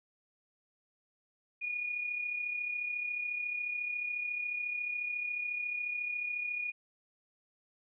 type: tone with amplitude modulation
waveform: sine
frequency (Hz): 2447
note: D#7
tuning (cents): -29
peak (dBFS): -31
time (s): 1.61-6.72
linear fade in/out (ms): 20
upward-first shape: sine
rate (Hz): 34.1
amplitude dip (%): 50
effects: none